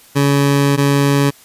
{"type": "tone pair in turn", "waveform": "20% pulse", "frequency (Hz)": [141, 141], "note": ["C#3", "C#3"], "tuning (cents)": [30, 30], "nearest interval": "unison", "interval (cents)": 0, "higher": "neither", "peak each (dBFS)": -6, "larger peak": "neither", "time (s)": [[0.15, 0.77], [0.77, 1.31]], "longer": "first", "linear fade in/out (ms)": 20, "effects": ["white hiss -45 dBFS RMS until 1.44 s", "resampled to 32000 Hz"]}